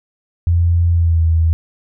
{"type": "tone with pitch glide", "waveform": "sine", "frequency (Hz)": [85.5, 81.64], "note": ["F2", "E2"], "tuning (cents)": [-36, -16], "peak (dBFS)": -10, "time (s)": [0.47, 1.53], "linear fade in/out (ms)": 0, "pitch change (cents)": -80, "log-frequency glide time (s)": [0.92, 1.23], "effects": []}